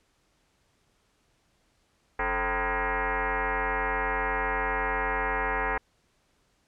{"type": "tone with frequency modulation", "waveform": "sine", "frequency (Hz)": 440, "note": "A4", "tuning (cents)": 0, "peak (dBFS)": -25, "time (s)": [2.19, 5.78], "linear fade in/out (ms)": 5, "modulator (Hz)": 243, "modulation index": 6.8, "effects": ["pink hiss -69 dBFS RMS until 6.67 s", "low-pass 9000 Hz 12 dB/octave"]}